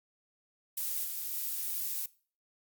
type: noise with level steps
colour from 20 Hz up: violet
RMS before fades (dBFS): -34 / -37 / -35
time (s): 0.77-2.06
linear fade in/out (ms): 5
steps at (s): 1.04 / 1.32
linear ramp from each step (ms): 10
effects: noise-tail reverb RT60 0.4 s tail -20 dB re dry + Opus 48 kbps